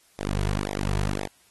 sawtooth tone with flanger, 49.88 Hz, G1, 31 cents sharp, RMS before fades -27 dBFS, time 0.18-1.28 s, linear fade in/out 20 ms, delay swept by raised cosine 0.67 to 3.77 ms, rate 1.9 Hz, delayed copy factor -1, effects white hiss -60 dBFS RMS until 1.5 s + AAC 32 kbps

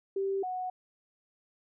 sine tone pair in turn, 390.3 / 736.8 Hz, G4 / F#5, -8 / -7 cents, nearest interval major seventh, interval 1101 cents, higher second, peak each -28 / -32 dBFS, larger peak first, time 0.16-0.43 / 0.43-0.7 s, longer neither, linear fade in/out 5 ms, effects none

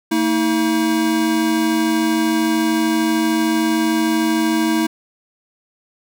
square tone pair together, 226.8 / 320 Hz, A#3 / D#4, -47 / +49 cents, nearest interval tritone, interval 596 cents, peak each -21 / -17 dBFS, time 0.11-4.87 s, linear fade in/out 10 ms, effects none

